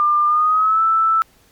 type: tone with pitch glide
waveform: sine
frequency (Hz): 1197 to 1320.5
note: D6 to E6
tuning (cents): +33 to +3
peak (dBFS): -12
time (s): 0-1.22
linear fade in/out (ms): 0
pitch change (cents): +170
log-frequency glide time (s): 0.26-0.82
effects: pink hiss -54 dBFS RMS until 1.51 s + MP3 96 kbps